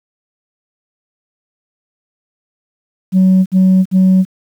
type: tone bursts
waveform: sine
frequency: 187.3 Hz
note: F#3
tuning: 21 cents sharp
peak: -4 dBFS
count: 3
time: 3.12-4.252 s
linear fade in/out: 50 ms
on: 340 ms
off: 56 ms
effects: tanh soft clip ceiling -4 dBFS + 7-bit